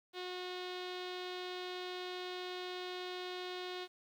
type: tone with low-pass filter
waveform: sawtooth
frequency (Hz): 363.2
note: F#4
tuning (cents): -32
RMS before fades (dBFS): -43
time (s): 0.13-3.88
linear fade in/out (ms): 50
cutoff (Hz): 3800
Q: 3.6
effects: 11-bit